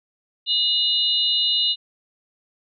sine tone cluster, 2898 / 3654 / 4017 Hz, F#7 / A#7 / B7, -37 / -35 / +29 cents, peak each -22 dBFS, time 0.46-1.76 s, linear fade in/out 50 ms, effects none

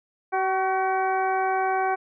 harmonic tone with a mistuned harmonic, 379.9 Hz, F#4, 46 cents sharp, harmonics 1 / 2 / 3 / 4 / 5 / 6, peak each -28 / -23 / -31 / -31 / -40 / -37 dBFS, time 0.32-1.96 s, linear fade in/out 20 ms, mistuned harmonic 3, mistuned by -30 cents, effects none

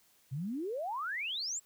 sine exponential sweep, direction up, 123.47 to 7890 Hz, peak -34 dBFS, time 0.31-1.6 s, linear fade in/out 20 ms, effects white hiss -67 dBFS RMS until 1.65 s

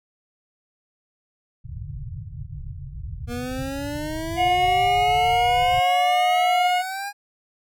white low-pass noise, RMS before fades -34 dBFS, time 1.64-5.8 s, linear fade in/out 10 ms, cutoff 150 Hz, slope 96 dB/octave
25% pulse exponential sweep, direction up, 236.7 to 820 Hz, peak -24 dBFS, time 3.27-7.13 s, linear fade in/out 50 ms
harmonic tone, 722 Hz, F#5, 43 cents flat, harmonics 1 / 3 / 4, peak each -17 / -27 / -29 dBFS, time 4.36-6.83 s, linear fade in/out 50 ms
effects none

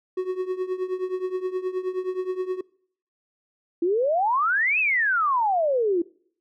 triangle tone with tremolo, 370 Hz, F#4, in tune, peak -19 dBFS, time 0.17-2.61 s, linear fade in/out 5 ms, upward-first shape triangle, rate 9.5 Hz, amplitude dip 85%
sine exponential two-way sweep, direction up then down, 328.3 to 2660 to 328.3 Hz, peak -19 dBFS, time 3.82-6.02 s, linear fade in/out 5 ms, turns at 4.79 s
effects noise-tail reverb RT60 0.6 s tail -24 dB re dry

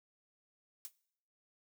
blue noise with exponential decay, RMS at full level -40 dBFS, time 0.85-0.92 s, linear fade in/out 0 ms, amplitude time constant 15 ms, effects noise-tail reverb RT60 0.7 s tail -22 dB re dry

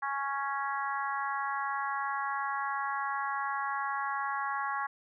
harmonic tone, 277.2 Hz, C#4, in tune, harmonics 3 / 4 / 5 / 6 / 7, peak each -36 / -34 / -40 / -38 / -43 dBFS, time 0.02-4.87 s, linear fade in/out 10 ms, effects none

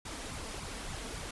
pink noise with flanger, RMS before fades -41 dBFS, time 0.05-1.31 s, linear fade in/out 5 ms, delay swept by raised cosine 0.82 to 4.52 ms, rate 3.5 Hz, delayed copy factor +0.6, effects resampled to 24000 Hz

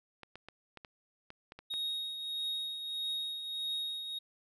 clicks, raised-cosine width 0.3 ms, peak -31 dBFS, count 9, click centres 0.233 / 0.356 / 0.486 / 0.773 / 0.848 / 1.304 / 1.521 / 1.59 / 1.739 s
triangle tone with tremolo, 3751 Hz, A#7, 10 cents sharp, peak -31 dBFS, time 1.7-4.19 s, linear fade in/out 10 ms, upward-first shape triangle, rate 1.6 Hz, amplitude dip 55%
effects resampled to 32000 Hz

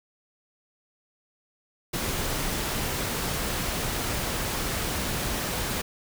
pink noise, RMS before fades -29 dBFS, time 1.93-5.82 s, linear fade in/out 10 ms, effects none

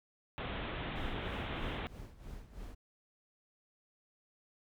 pink low-pass noise, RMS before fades -40 dBFS, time 0.38-1.87 s, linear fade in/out 0 ms, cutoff 3700 Hz, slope 96 dB/octave
brown noise with tremolo, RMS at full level -45 dBFS, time 0.95-2.75 s, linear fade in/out 10 ms, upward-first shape sine, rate 3.1 Hz, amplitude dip 75%
effects none

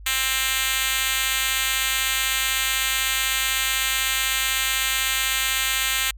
5% pulse tone with high-pass filter, 264 Hz, C4, 16 cents sharp, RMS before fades -23 dBFS, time 0.06-6.11 s, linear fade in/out 5 ms, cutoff 2200 Hz, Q 0.58, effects added 50 Hz sine -38 dBFS peak until 6.17 s

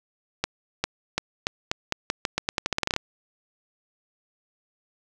accelerating click train, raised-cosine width 0.2 ms, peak -6 dBFS, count 19, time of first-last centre 0.44-2.964 s, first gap 400 ms, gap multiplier 0.85, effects none

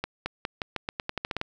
accelerating click train, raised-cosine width 0.3 ms, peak -13 dBFS, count 13, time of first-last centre 0.04-1.414 s, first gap 220 ms, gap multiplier 0.87, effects none

